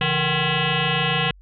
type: tone with frequency modulation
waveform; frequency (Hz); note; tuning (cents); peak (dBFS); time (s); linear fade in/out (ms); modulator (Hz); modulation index
sine; 1368; F6; -36; -18; 0.01-1.31; 2; 307; 6.1
effects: added 47 Hz sine -45 dBFS peak until 1.41 s